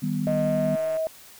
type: chord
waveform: sine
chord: Eb augmented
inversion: none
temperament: equal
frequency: 155.56 / 196 / 246.9 Hz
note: Eb3 / G3 / B3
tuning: 0 / 0 / 0 cents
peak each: -28 dBFS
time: 0.02-0.76 s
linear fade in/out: 10 ms
type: tone with pitch glide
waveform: sine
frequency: 622.3 to 638.7 Hz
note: D#5 to D#5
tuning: 0 to +45 cents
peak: -23 dBFS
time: 0.27-1.07 s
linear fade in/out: 0 ms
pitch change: +45 cents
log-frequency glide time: 0.41-0.73 s
type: click train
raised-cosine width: 0.5 ms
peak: -27 dBFS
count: 108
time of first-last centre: 0.27-0.969 s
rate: 153 Hz
effects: white hiss -48 dBFS RMS until 1.39 s